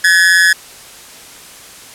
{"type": "tone with amplitude modulation", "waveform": "45% pulse", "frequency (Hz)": 1700, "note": "G#6", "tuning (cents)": 40, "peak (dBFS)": -3, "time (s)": [0.04, 0.53], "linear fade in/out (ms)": 5, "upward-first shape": "sine", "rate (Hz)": 177, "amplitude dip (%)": 85, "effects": ["white hiss -36 dBFS RMS until 1.94 s", "low-pass 11000 Hz 12 dB/octave"]}